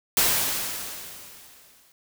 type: noise with exponential decay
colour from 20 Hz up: white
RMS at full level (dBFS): -19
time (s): 0.17-1.92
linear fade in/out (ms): 1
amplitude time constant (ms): 380
effects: none